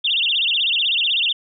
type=tone with vibrato; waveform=sine; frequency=3153 Hz; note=G7; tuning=9 cents sharp; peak=-16 dBFS; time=0.04-1.33 s; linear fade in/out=10 ms; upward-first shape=sine; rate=16 Hz; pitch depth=270 cents each way; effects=none